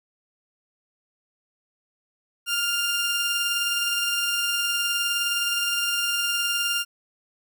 sawtooth tone pair together, 1406.7 / 2794 Hz, F6 / F7, +12 / 0 cents, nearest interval octave, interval 1188 cents, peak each -24 / -21 dBFS, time 2.46-6.85 s, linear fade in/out 50 ms, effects none

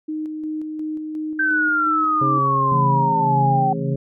sine tone with tremolo, 309.6 Hz, D#4, 9 cents flat, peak -23 dBFS, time 0.08-2.39 s, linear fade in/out 10 ms, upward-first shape square, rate 2.8 Hz, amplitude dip 30%
sine exponential sweep, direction down, 1568 to 760 Hz, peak -16 dBFS, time 1.39-3.73 s, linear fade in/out 5 ms
harmonic tone, 135.8 Hz, C#3, 35 cents flat, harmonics 1 / 2 / 3 / 4, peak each -23 / -30 / -29 / -32 dBFS, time 2.21-3.96 s, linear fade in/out 5 ms
sine chord, A major, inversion first, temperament just, 137.5 / 165 / 220 Hz, C#3 / E3 / A3, -14 / +2 / 0 cents, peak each -24 / -25 / -30 dBFS, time 2.72-3.95 s, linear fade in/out 2 ms
effects none

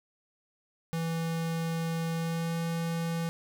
square tone with pitch glide, 164.81 to 166.53 Hz, E3 to E3, 0 to +18 cents, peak -30 dBFS, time 0.93-3.29 s, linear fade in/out 0 ms, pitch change +18 cents, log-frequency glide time 2.14-2.57 s, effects none

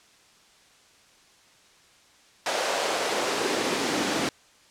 pink noise with high-pass filter sweep, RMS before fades -26 dBFS, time 2.46-4.29 s, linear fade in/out 2 ms, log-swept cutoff 630 to 230 Hz, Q 1.8, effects white hiss -57 dBFS RMS until 4.7 s + low-pass 7000 Hz 12 dB/octave

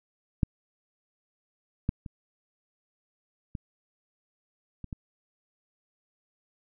clicks, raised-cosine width 5 ms, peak -10 / -13 / -26 / -22 / -26 / -23 dBFS, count 6, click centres 0.432 / 1.891 / 2.062 / 3.552 / 4.843 / 4.928 s, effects none

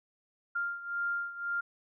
sine beating tone pair, 1396.9 / 1398.8 Hz, F6 / F6, 0 / +2 cents, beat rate 1.9 Hz, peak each -33 / -37 dBFS, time 0.55-1.61 s, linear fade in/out 10 ms, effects none

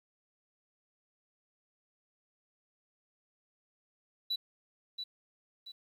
sine tone with echo, 3951 Hz, B7, in tune, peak -28 dBFS, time 4.3-4.36 s, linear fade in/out 10 ms, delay 680 ms, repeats 2, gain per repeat -8 dB, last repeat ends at 5.72 s, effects tanh soft clip ceiling -29 dBFS + 11-bit

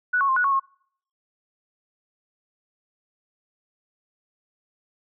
sine tone with pitch steps, 1476 / 1104 / 1055 / 1466 / 1106 / 1082 Hz, F#6 / C#6 / C6 / F#6 / C#6 / C#6, -5 / -7 / +14 / -16 / -4 / -42 cents, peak -18 dBFS, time 0.13-0.598 s, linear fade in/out 10 ms, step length 78 ms, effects noise-tail reverb RT60 0.6 s tail -26 dB re dry

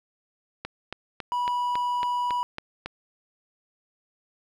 click train, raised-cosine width 0.3 ms, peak -16 dBFS, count 9, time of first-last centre 0.65-2.86 s, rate 3.62 Hz
triangle tone, 978 Hz, B5, 17 cents flat, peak -22 dBFS, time 1.32-2.43 s, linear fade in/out 0 ms
effects none

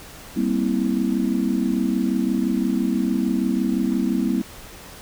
sine chord, C dominant seventh, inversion second, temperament just, 196.22 / 235.5 / 261.6 / 327 Hz, G3 / Bb3 / C4 / E4, +2 / +18 / 0 / -14 cents, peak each -24 / -23 / -24 / -26 dBFS, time 0.36-4.42 s, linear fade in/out 10 ms, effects pink hiss -41 dBFS RMS until 5.01 s

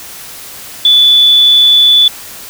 sine tone, 3468 Hz, A7, 26 cents flat, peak -3 dBFS, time 0.85-2.08 s, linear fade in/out 2 ms, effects white hiss -29 dBFS RMS until 2.49 s

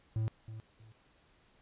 triangle tone with echo, 110.3 Hz, A2, 5 cents sharp, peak -28 dBFS, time 0.16-0.28 s, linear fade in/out 0 ms, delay 320 ms, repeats 2, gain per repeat -12 dB, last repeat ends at 0.92 s, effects pink hiss -67 dBFS RMS until 1.61 s + resampled to 8000 Hz

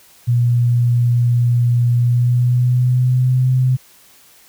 sine tone with pitch glide, 120.4 to 128.3 Hz, B2 to C3, -44 to -34 cents, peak -11 dBFS, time 0.27-3.77 s, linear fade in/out 20 ms, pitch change +110 cents, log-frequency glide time 1.96-3.47 s, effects white hiss -48 dBFS RMS until 4.48 s

